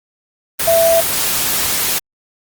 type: tone in noise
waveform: sine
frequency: 665 Hz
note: E5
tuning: 15 cents sharp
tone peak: -9 dBFS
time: 0.67-1.01 s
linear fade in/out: 10 ms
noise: white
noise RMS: -17 dBFS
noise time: 0.59-1.99 s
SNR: +5 dB
effects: Opus 24 kbps